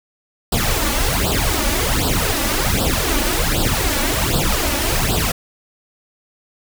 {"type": "noise with flanger", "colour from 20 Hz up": "pink", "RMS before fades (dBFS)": -18, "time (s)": [0.52, 5.32], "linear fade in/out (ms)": 5, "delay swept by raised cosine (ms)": [0.23, 3.53], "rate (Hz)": 1.3, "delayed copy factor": 0.85, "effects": []}